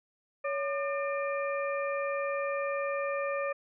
harmonic tone with a mistuned harmonic, 600 Hz, D5, 37 cents sharp, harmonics 1 / 2 / 3 / 4, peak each -31 / -36 / -40 / -40 dBFS, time 0.44-3.53 s, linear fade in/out 10 ms, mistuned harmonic 1, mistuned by -120 cents, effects none

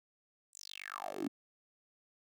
10% pulse tone with high-pass filter sweep, 49 Hz, G1, in tune, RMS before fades -43 dBFS, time 0.53-1.28 s, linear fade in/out 10 ms, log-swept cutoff 8500 to 250 Hz, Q 7.8, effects none

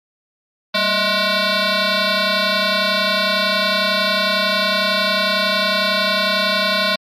sine tone with frequency modulation, 1451 Hz, F#6, 34 cents flat, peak -12 dBFS, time 0.74-6.96 s, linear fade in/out 10 ms, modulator 419 Hz, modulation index 7.2, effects tanh soft clip ceiling -13 dBFS + MP3 64 kbps

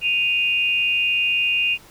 sine tone pair together, 2489 / 2794 Hz, D#7 / F7, 0 / 0 cents, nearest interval major second, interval 200 cents, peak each -20 dBFS, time 0.01-1.78 s, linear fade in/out 50 ms, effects pink hiss -48 dBFS RMS until 1.9 s

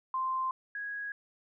sine tone pair in turn, 1044 / 1657.2 Hz, C6 / G#6, -4 / -4 cents, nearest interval minor sixth, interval 800 cents, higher second, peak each -29 / -35 dBFS, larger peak first, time 0.14-0.51 / 0.75-1.12 s, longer neither, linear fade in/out 2 ms, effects none

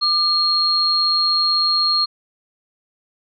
sine tone pair together, 1202 / 4256 Hz, D6 / C8, +40 / +29 cents, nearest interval octave + minor seventh, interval 2189 cents, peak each -23 / -15 dBFS, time 0.01-2.06 s, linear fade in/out 20 ms, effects none

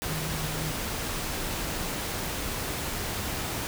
sine tone in noise, 156.1 Hz, D#3, 6 cents sharp, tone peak -34 dBFS, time 0.08-0.71 s, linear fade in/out 0 ms, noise pink, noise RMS -32 dBFS, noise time 0.02-3.67 s, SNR -5 dB, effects none

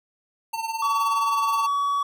square tone with tremolo, 901 Hz, A5, 41 cents sharp, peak -24 dBFS, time 0.53-1.67 s, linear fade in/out 10 ms, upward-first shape triangle, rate 19 Hz, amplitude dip 75%
triangle tone, 1133 Hz, C#6, 37 cents sharp, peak -19 dBFS, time 0.82-2.03 s, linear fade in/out 5 ms
effects none

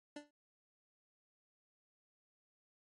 25% pulse tone with exponential decay, 293.7 Hz, D4, in tune, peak -39 dBFS, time 0.16-0.31 s, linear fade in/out 5 ms, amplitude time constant 32 ms, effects low-pass 10000 Hz 12 dB/octave + MP3 48 kbps

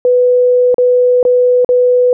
sine tone with dropouts, 495.9 Hz, B4, 7 cents sharp, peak -6 dBFS, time 0.05-2.13 s, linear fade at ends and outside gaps 1 ms, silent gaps 0.744-0.782 / 1.229-1.251 / 1.647-1.69 s, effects none

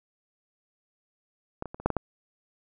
clicks, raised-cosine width 1 ms, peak -18 / -22 / -24 / -27 / -9 / -13 / -12 dBFS, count 7, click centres 1.624 / 1.657 / 1.745 / 1.8 / 1.86 / 1.903 / 1.967 s, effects none

